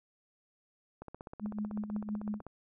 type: click train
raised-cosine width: 1 ms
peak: -30 dBFS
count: 24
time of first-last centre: 1.02-2.467 s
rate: 15.9 Hz
type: tone with tremolo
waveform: sine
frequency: 210 Hz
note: G#3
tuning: 19 cents sharp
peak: -31 dBFS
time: 1.4-2.42 s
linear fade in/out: 50 ms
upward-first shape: triangle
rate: 5.8 Hz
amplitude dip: 75%
effects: none